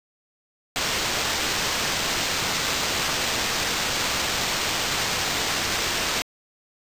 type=noise with sample-and-hold; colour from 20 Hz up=white; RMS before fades=-25 dBFS; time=0.76-6.22 s; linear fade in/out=0 ms; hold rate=11025 Hz; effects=resampled to 32000 Hz